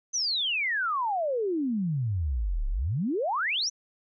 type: exponential two-way sweep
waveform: sine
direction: down then up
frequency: 6272 to 32.05 to 6272 Hz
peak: -25 dBFS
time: 0.13-3.7 s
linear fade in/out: 20 ms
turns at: 2.68 s
effects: none